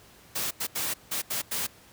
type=noise bursts at uneven times; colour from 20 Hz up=white; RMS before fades=-30 dBFS; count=6; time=0.35-0.51 / 0.6-0.67 / 0.75-0.94 / 1.11-1.22 / 1.3-1.42 / 1.51-1.67 s; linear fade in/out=10 ms; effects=pink hiss -54 dBFS RMS until 1.92 s + high-pass 60 Hz 12 dB/octave